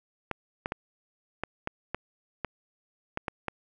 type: clicks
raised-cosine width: 0.5 ms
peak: -15 dBFS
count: 10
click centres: 0.313 / 0.659 / 0.721 / 1.436 / 1.674 / 1.946 / 2.447 / 3.174 / 3.282 / 3.483 s
effects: none